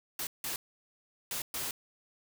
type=noise bursts at uneven times; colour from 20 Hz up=white; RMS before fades=-36 dBFS; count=4; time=0.19-0.27 / 0.44-0.56 / 1.31-1.42 / 1.54-1.71 s; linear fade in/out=2 ms; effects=none